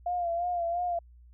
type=tone with vibrato; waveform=sine; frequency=695 Hz; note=F5; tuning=9 cents flat; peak=-27 dBFS; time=0.06-0.99 s; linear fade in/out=5 ms; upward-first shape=sine; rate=2.9 Hz; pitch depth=50 cents each way; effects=added 60 Hz sine -51 dBFS peak until 1.33 s